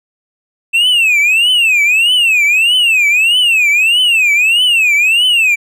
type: tone with vibrato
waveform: triangle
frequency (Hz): 2637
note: E7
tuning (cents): 0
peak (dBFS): -6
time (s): 0.73-5.56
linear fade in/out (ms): 20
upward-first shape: triangle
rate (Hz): 1.6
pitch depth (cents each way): 260
effects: none